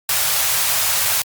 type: band-stop noise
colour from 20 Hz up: white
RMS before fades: -18 dBFS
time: 0.09-1.22 s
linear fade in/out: 2 ms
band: 140 to 560 Hz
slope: 24 dB/octave
effects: high-pass 80 Hz 12 dB/octave + Opus 48 kbps